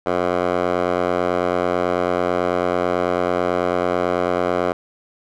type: tone with band-pass filter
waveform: 10% pulse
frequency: 89.1 Hz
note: F2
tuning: 35 cents sharp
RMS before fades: -20 dBFS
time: 0.06-4.73 s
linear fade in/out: 5 ms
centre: 770 Hz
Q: 1.6
effects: none